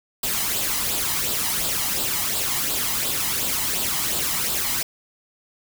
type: noise with flanger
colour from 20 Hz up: white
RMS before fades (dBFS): -24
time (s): 0.23-4.83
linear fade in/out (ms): 5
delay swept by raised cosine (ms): 0.24 to 1.02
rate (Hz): 2.8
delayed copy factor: +0.55
effects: none

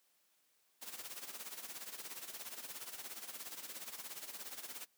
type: noise with tremolo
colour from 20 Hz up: white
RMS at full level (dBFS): -45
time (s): 0.81-4.86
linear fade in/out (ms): 20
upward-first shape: sine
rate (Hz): 17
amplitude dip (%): 70
effects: white hiss -75 dBFS RMS until 4.97 s + high-pass 200 Hz 12 dB/octave

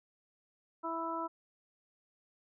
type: harmonic tone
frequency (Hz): 329.6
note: E4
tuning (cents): 0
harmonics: 1 / 2 / 3 / 4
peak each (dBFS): -41 / -42 / -38 / -40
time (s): 0.83-1.28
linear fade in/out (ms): 20
effects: none

